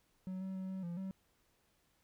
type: tone with pitch steps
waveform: triangle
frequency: 186.5 / 190.1 / 188.3 / 189.5 / 172.1 / 190.9 Hz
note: F#3 / F#3 / F#3 / F#3 / F3 / G3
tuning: +14 / +47 / +31 / +42 / -25 / -46 cents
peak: -37 dBFS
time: 0.27-1.11 s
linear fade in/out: 0 ms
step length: 140 ms
effects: pink hiss -75 dBFS RMS until 2.03 s

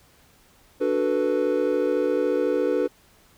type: chord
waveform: triangle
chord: B minor seventh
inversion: first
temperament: equal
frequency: 293.7 / 370 / 440 / 493.9 Hz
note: D4 / F#4 / A4 / B4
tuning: 0 / 0 / 0 / 0 cents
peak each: -25 / -25 / -24 / -22 dBFS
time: 0.8-2.88 s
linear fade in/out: 20 ms
effects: pink hiss -57 dBFS RMS until 3.37 s

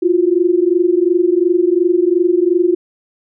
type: tone pair together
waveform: sine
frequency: 341.4 / 364.2 Hz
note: F4 / F#4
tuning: -39 / -27 cents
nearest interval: minor second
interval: 112 cents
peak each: -13 dBFS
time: 0.02-2.75 s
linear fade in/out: 10 ms
effects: none

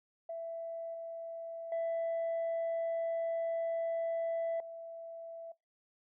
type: tone with level steps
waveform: sine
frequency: 664 Hz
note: E5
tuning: 12 cents sharp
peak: -37 / -39 / -29 / -42 dBFS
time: 0.29-5.52 s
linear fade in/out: 5 ms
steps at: 0.94 / 1.72 / 4.6 s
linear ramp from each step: 2 ms
effects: noise-tail reverb RT60 0.2 s tail -22 dB re dry + tanh soft clip ceiling -30 dBFS

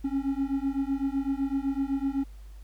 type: beating tone pair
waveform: triangle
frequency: 270 / 277.9 Hz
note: C#4 / C#4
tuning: -45 / +4 cents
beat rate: 7.9 Hz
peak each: -27 dBFS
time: 0.04-2.24 s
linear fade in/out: 10 ms
effects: added 50 Hz sine -42 dBFS peak until 2.63 s + pink hiss -62 dBFS RMS until 2.63 s

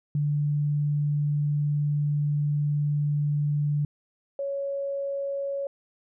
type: tone pair in turn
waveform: sine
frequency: 146.83 / 556.3 Hz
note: D3 / C#5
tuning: 0 / +6 cents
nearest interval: octave + major seventh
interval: 2306 cents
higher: second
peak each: -22 / -27 dBFS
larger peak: first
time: 0.15-3.85 / 4.39-5.67 s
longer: first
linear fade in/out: 2 ms
effects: none

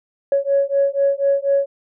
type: beating tone pair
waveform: sine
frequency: 554.4 / 558.5 Hz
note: C#5 / C#5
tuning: 0 / +13 cents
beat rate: 4.1 Hz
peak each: -17 dBFS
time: 0.32-1.66 s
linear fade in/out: 2 ms
effects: tanh soft clip ceiling -8 dBFS

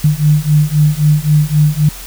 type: beating tone pair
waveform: sine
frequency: 148.7 / 152.5 Hz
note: D3 / D#3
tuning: +22 / -34 cents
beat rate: 3.8 Hz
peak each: -11 dBFS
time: 0.04-1.89 s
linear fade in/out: 5 ms
effects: added 42 Hz sine -31 dBFS peak until 2.06 s + white hiss -31 dBFS RMS until 2.06 s

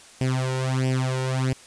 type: tone with flanger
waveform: sawtooth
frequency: 130 Hz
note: C3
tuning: 11 cents flat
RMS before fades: -24 dBFS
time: 0.21-1.53 s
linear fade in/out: 2 ms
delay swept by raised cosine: 0.37 to 2.17 ms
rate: 1.5 Hz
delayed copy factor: +0.85
effects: white hiss -48 dBFS RMS until 1.66 s + resampled to 22050 Hz

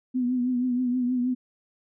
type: tone with vibrato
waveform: sine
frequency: 249.3 Hz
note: B3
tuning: 16 cents sharp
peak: -22 dBFS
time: 0.14-1.35 s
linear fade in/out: 20 ms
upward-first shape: triangle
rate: 6.3 Hz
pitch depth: 57 cents each way
effects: none

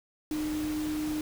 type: tone in noise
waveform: sine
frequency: 305.5 Hz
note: D#4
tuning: 32 cents flat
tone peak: -29 dBFS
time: 0.31-1.21 s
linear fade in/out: 2 ms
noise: pink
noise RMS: -41 dBFS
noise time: 0.31-1.21 s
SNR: +9 dB
effects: none

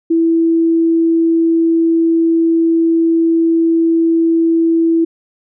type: tone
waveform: sine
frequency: 330 Hz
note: E4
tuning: 2 cents sharp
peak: -9 dBFS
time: 0.1-5.05 s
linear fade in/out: 10 ms
effects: none

